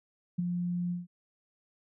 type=tone with ADSR envelope; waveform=sine; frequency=176.1 Hz; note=F3; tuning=15 cents sharp; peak=-24 dBFS; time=0.38-1.07 s; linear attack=13 ms; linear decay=11 ms; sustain=-5 dB; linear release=160 ms; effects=none